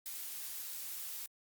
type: noise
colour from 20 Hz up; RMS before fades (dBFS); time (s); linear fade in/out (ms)
blue; -43; 0.06-1.26; 0
effects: Opus 48 kbps